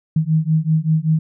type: beating tone pair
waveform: sine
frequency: 155.56 / 160.76 Hz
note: D#3 / E3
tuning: 0 / -43 cents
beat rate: 5.2 Hz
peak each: -17 dBFS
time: 0.16-1.19 s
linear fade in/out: 5 ms
effects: none